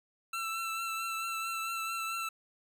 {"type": "tone with vibrato", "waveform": "25% pulse", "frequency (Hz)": 1337, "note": "E6", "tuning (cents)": 24, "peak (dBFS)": -30, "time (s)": [0.33, 2.29], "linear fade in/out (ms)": 5, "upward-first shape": "triangle", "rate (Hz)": 4.5, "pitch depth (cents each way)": 25, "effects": ["11-bit"]}